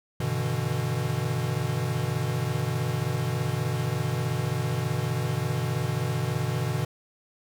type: chord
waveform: square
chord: E minor seventh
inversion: first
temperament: equal with one note detuned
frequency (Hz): 98 / 123.47 / 146.83 / 162.08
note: G2 / B2 / D3 / E3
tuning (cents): 0 / 0 / 0 / -29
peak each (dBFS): -35 / -29 / -32 / -34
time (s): 0.2-6.85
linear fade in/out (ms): 5
effects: none